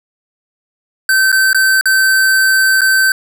square tone with dropouts, 1544 Hz, G6, 27 cents flat, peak -9 dBFS, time 1.09-3.12 s, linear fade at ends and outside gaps 2 ms, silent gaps 1.318-1.326 / 1.531-1.546 / 1.811-1.856 / 2.809-2.816 s, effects none

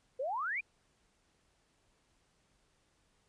sine exponential sweep, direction up, 487.5 to 2510 Hz, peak -33 dBFS, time 0.19-0.61 s, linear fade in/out 10 ms, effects pink hiss -73 dBFS RMS until 3.28 s + resampled to 22050 Hz

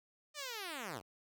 5% pulse linear sweep, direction down, 616 to 77.3 Hz, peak -30 dBFS, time 0.34-1.02 s, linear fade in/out 50 ms, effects none

